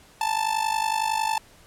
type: tone with amplitude modulation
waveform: 45% pulse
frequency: 880 Hz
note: A5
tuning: in tune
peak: -19 dBFS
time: 0.21-1.38 s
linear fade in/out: 2 ms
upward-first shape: sine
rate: 50.9 Hz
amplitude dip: 80%
effects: pink hiss -53 dBFS RMS until 1.66 s + low-pass 12000 Hz 12 dB/octave